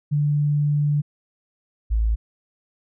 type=tone pair in turn; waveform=sine; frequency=146.83 / 55 Hz; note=D3 / A1; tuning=0 / 0 cents; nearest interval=octave + perfect fourth; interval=1700 cents; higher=first; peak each=-17 dBFS; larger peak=neither; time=0.11-1.02 / 1.9-2.16 s; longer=first; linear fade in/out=20 ms; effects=none